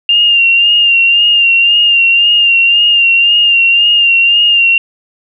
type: tone with vibrato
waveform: sine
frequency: 2794 Hz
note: F7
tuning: in tune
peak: -5 dBFS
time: 0.09-4.78 s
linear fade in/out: 2 ms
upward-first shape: sine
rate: 1.9 Hz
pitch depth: 38 cents each way
effects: none